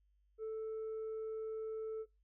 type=tone with tanh clipping; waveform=sine; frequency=440 Hz; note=A4; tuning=in tune; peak=-39 dBFS; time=0.38-2.06 s; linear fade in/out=50 ms; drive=1 dB; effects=noise-tail reverb RT60 0.2 s tail -20 dB re dry + added 50 Hz sine -70 dBFS peak until 2.23 s